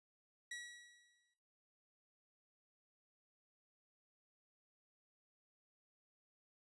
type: tone with exponential decay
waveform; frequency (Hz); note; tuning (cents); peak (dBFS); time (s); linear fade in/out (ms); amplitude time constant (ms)
sawtooth; 1925; B6; -45; -40; 0.51-1.34; 5; 180
effects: noise-tail reverb RT60 0.9 s tail -19 dB re dry + resampled to 24000 Hz